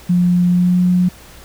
sine tone with pitch glide, 177.3 to 179.88 Hz, F3 to F#3, +26 to -49 cents, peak -10 dBFS, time 0.09-1.09 s, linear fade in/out 10 ms, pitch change +25 cents, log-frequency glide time 0.5-0.78 s, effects added 60 Hz sine -44 dBFS peak until 1.44 s + pink hiss -41 dBFS RMS until 1.44 s

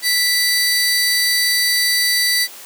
sawtooth tone pair together, 1975.5 / 4618 Hz, B6 / D8, 0 / -30 cents, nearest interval octave + minor third, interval 1470 cents, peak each -14 dBFS, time 0.02-2.48 s, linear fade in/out 50 ms, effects white hiss -37 dBFS RMS until 2.65 s + high-pass 300 Hz 12 dB/octave

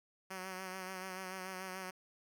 5% pulse tone with vibrato, 187.2 Hz, F#3, 20 cents sharp, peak -31 dBFS, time 0.3-1.91 s, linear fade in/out 10 ms, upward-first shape sine, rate 6.9 Hz, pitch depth 34 cents each way, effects none

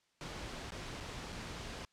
pink noise with dropouts, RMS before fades -44 dBFS, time 0.21-1.85 s, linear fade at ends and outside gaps 0 ms, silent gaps 0.705-0.72 / 1.002-1.007 / 1.322-1.326 s, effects white hiss -75 dBFS RMS until 1.92 s + low-pass 6000 Hz 12 dB/octave

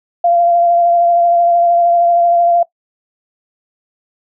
sine tone with vibrato, 690 Hz, F5, 21 cents flat, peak -8 dBFS, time 0.24-2.63 s, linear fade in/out 5 ms, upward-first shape sine, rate 13 Hz, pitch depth 18 cents each way, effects noise-tail reverb RT60 0.1 s tail -19 dB re dry

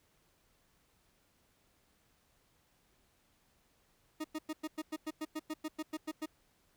40% pulse tone bursts, 311.1 Hz, D#4, in tune, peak -35 dBFS, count 15, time 4.2-6.26 s, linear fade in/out 10 ms, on 44 ms, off 100 ms, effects pink hiss -72 dBFS RMS until 6.76 s

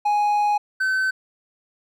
triangle tone pair in turn, 830.6 / 1529.5 Hz, G#5 / G6, 0 / -43 cents, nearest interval major seventh, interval 1057 cents, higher second, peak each -15 / -17 dBFS, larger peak first, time 0.05-0.58 / 0.8-1.11 s, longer first, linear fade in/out 10 ms, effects none

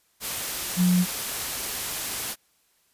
sine tone in noise, 180 Hz, F#3, 47 cents flat, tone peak -17 dBFS, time 0.76-1.06 s, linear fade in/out 50 ms, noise white, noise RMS -30 dBFS, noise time 0.2-2.36 s, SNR +10 dB, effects white hiss -66 dBFS RMS until 2.93 s + resampled to 32000 Hz

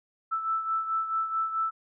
sine beating tone pair, 1319 / 1323.6 Hz, E6 / E6, +1 / +7 cents, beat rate 4.6 Hz, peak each -27 / -34 dBFS, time 0.31-1.71 s, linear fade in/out 20 ms, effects none

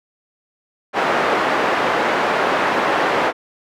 pink band-pass noise, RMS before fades -18 dBFS, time 0.93-3.33 s, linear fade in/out 50 ms, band 450 to 1700 Hz, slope 12 dB/octave, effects none

